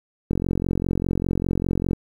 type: click train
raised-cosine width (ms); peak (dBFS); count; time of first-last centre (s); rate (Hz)
3; -10; 74; 0.31-1.932; 45
effects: 8-bit